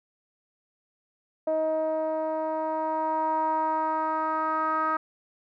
10% pulse tone with low-pass filter sweep, 315.3 Hz, D#4, 23 cents sharp, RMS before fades -27 dBFS, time 1.47-4.97 s, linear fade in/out 5 ms, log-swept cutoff 640 to 1300 Hz, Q 4.7, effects none

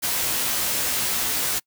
white noise with comb filter, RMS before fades -24 dBFS, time 0.02-1.6 s, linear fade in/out 20 ms, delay 16 ms, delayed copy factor +0.55, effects noise-tail reverb RT60 0.1 s tail -26 dB re dry

